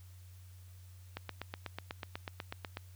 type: click train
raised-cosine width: 0.3 ms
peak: -23 dBFS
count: 14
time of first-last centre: 1.17-2.771 s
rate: 8.12 Hz
effects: added 91 Hz sine -51 dBFS peak until 2.95 s + white hiss -65 dBFS RMS until 2.95 s